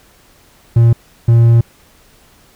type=tone bursts at uneven times; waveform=triangle; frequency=116.54 Hz; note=A#2; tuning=in tune; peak=-3 dBFS; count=2; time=0.76-0.93 / 1.28-1.61 s; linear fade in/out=5 ms; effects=pink hiss -48 dBFS RMS until 2.55 s